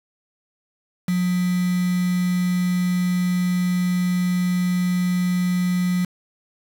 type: tone with quantisation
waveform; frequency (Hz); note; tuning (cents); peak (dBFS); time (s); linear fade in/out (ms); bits
sine; 180; F#3; -47; -18; 1.08-6.05; 5; 5
effects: none